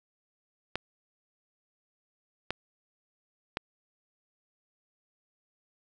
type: clicks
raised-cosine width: 0.3 ms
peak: -14 dBFS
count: 3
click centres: 0.756 / 2.506 / 3.571 s
effects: none